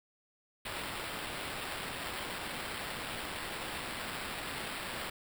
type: noise with sample-and-hold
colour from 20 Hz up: white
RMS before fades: -40 dBFS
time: 0.65-5.1 s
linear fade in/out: 5 ms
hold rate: 6300 Hz
effects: none